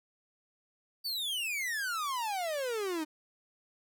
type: exponential sweep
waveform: 45% pulse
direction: down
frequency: 4666 to 299.7 Hz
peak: -32 dBFS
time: 1.04-3.05 s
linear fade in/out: 20 ms
effects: none